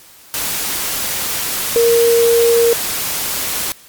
sine tone in noise, 466.2 Hz, A#4, in tune, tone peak -9 dBFS, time 1.76-2.73 s, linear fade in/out 0 ms, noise white, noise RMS -20 dBFS, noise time 0.34-3.72 s, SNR +8 dB, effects white hiss -43 dBFS RMS until 3.88 s + Opus 48 kbps

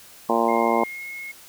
harmonic tone, 115.8 Hz, A#2, 11 cents flat, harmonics 2 / 3 / 4 / 5 / 6 / 7 / 8 / 9, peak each -26 / -26 / -26 / -26 / -26 / -26 / -26 / -26 dBFS, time 0.29-0.84 s, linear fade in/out 5 ms
sine tone with pitch glide, 2123 to 2166 Hz, C7 to C#7, +25 to -41 cents, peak -32 dBFS, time 0.48-1.32 s, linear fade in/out 10 ms, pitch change +34 cents, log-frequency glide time 0.75-1.05 s
effects white hiss -47 dBFS RMS until 1.48 s

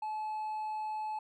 sine tone with hard clipping, 861 Hz, A5, 38 cents flat, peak -35 dBFS, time 0.02-1.19 s, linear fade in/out 5 ms, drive 2 dB, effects none

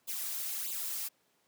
blue noise with flanger, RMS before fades -37 dBFS, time 0.07-1.09 s, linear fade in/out 20 ms, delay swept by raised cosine 0.26 to 3.76 ms, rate 1.6 Hz, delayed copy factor +0.95, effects pink hiss -72 dBFS RMS until 1.47 s + high-pass 200 Hz 12 dB/octave

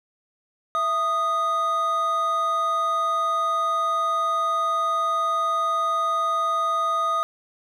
triangle tone pair together, 664.1 / 1240 Hz, E5 / D#6, +13 / -6 cents, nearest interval major seventh, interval 1081 cents, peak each -28 / -19 dBFS, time 0.75-7.23 s, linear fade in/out 0 ms, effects none

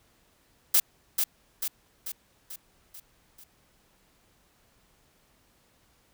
blue noise with echo, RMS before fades -20 dBFS, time 0.74-0.8 s, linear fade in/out 5 ms, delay 440 ms, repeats 6, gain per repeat -5 dB, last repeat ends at 3.44 s, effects pink hiss -65 dBFS RMS until 6.13 s

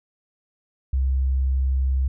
sine tone, 66 Hz, C2, 16 cents sharp, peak -18 dBFS, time 0.93-2.08 s, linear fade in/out 5 ms, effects none

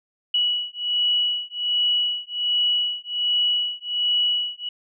sine beating tone pair, 2933 / 2934.3 Hz, F#7 / F#7, -16 / -15 cents, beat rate 1.3 Hz, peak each -23 dBFS, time 0.34-4.69 s, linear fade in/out 5 ms, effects none

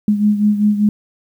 sine beating tone pair, 207.7 / 212.8 Hz, G#3 / G#3, 0 / +42 cents, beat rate 5.1 Hz, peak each -12 / -18 dBFS, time 0.08-0.89 s, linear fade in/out 2 ms, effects 8-bit

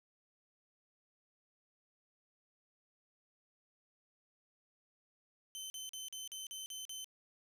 20% pulse tone bursts, 3070 Hz, G7, 37 cents flat, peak -38 dBFS, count 8, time 5.55-7.044 s, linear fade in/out 0 ms, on 150 ms, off 42 ms, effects none

